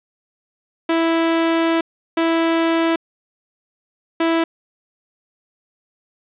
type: tone bursts at uneven times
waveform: sawtooth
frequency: 329.6 Hz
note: E4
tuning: in tune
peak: -11 dBFS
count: 3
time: 0.89-1.81 / 2.17-2.96 / 4.2-4.44 s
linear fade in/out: 5 ms
effects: resampled to 8000 Hz + 8-bit